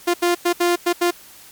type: tone bursts at uneven times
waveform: sawtooth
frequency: 349.2 Hz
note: F4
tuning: in tune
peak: -11 dBFS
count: 6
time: 0.07-0.14 / 0.22-0.35 / 0.45-0.53 / 0.6-0.76 / 0.86-0.93 / 1.01-1.11 s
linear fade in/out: 10 ms
effects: white hiss -44 dBFS RMS until 1.51 s + MP3 96 kbps